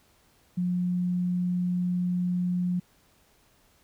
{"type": "tone", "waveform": "sine", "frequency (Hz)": 178.8, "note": "F3", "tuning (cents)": 41, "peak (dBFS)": -24, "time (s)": [0.57, 2.8], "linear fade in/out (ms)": 10, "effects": ["pink hiss -63 dBFS RMS until 3.83 s"]}